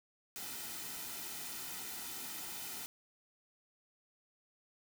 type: noise with comb filter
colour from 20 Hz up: white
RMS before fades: -44 dBFS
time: 0.36-2.86 s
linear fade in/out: 0 ms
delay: 1.8 ms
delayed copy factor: -0.55
effects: none